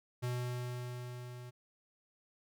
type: tone with level ramp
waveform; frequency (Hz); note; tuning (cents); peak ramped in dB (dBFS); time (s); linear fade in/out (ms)
square; 123.47; B2; 0; -34 to -47; 0.22-1.51; 20
effects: none